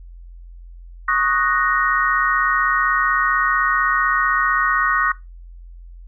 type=chord; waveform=sine; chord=D# minor seventh; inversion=third; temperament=equal; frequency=1108.7 / 1244.5 / 1480 / 1864.7 Hz; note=C#6 / D#6 / F#6 / A#6; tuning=0 / 0 / 0 / 0 cents; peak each=-21 dBFS; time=1.08-5.12 s; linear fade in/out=5 ms; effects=noise-tail reverb RT60 0.2 s tail -19 dB re dry + added 43 Hz sine -36 dBFS peak until 6.07 s